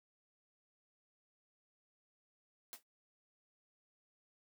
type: noise with exponential decay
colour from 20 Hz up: white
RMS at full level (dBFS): -44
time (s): 2.73-2.83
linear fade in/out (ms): 0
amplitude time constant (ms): 20
effects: noise-tail reverb RT60 0.1 s tail -19 dB re dry + high-pass 200 Hz 12 dB/octave